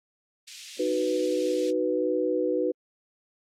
white high-pass noise, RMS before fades -38 dBFS, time 0.47-1.71 s, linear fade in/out 10 ms, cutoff 2400 Hz, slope 24 dB/octave
sine chord, B major, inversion first, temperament just, 308.7 / 370.4 / 493.9 Hz, D#4 / F#4 / B4, -14 / +2 / 0 cents, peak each -29 / -28 / -26 dBFS, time 0.79-2.72 s, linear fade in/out 10 ms
effects low-pass 6000 Hz 12 dB/octave + AAC 48 kbps

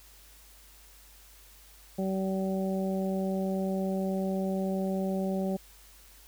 harmonic tone, 190.9 Hz, G3, 46 cents flat, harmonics 1 / 2 / 3 / 4, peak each -29 / -35 / -35 / -41 dBFS, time 1.98-5.57 s, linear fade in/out 10 ms, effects added 50 Hz sine -56 dBFS peak until 6.27 s + white hiss -56 dBFS RMS until 6.27 s

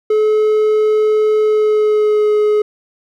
triangle tone with pitch glide, 429.2 to 422.1 Hz, A4 to G#4, -43 to +28 cents, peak -8 dBFS, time 0.1-2.62 s, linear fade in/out 5 ms, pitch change -29 cents, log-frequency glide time 1.41-2.31 s, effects none

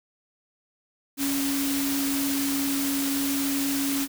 sine tone in noise, 277.2 Hz, C#4, in tune, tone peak -25 dBFS, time 1.17-4.08 s, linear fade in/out 50 ms, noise white, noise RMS -30 dBFS, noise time 1.17-4.08 s, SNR +2 dB, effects none

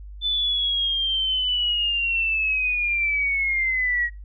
sine linear sweep, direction down, 3526 to 1897 Hz, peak -20 dBFS, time 0.21-4.1 s, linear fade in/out 50 ms, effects noise-tail reverb RT60 0.2 s tail -22 dB re dry + added 50 Hz sine -36 dBFS peak until 4.24 s

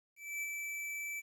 square tone with ADSR envelope, 2317 Hz, D7, 24 cents flat, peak -36 dBFS, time 0.16-1.22 s, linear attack 260 ms, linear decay 39 ms, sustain -3 dB, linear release 32 ms, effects 12-bit

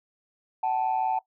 sine tone pair together, 753.6 / 879 Hz, F#5 / A5, +32 / -2 cents, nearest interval minor third, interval 266 cents, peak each -25 / -25 dBFS, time 0.63-1.19 s, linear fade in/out 5 ms, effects noise-tail reverb RT60 0.1 s tail -19 dB re dry + tanh soft clip ceiling -18 dBFS

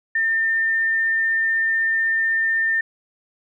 sine tone, 1804 Hz, A6, 43 cents sharp, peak -17 dBFS, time 0.15-2.81 s, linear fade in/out 5 ms, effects none

